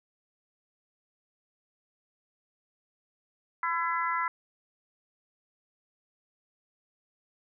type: harmonic tone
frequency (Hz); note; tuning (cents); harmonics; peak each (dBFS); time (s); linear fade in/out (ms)
336.2; E4; +34; 3 / 4 / 5 / 6; -30 / -31 / -37 / -35; 3.63-4.28; 2
effects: none